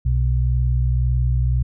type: tone pair together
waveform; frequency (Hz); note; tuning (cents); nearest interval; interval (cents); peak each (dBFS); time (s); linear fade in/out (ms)
sine; 62.1 / 123.95; B1 / B2; +10 / +7; octave; 1197; -17 / -20; 0.05-1.63; 10
effects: none